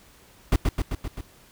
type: noise with echo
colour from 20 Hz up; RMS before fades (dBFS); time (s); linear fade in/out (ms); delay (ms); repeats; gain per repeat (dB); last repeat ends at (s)
brown; -18; 0.52-0.56; 2; 130; 5; -3; 1.21
effects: pink hiss -54 dBFS RMS until 1.51 s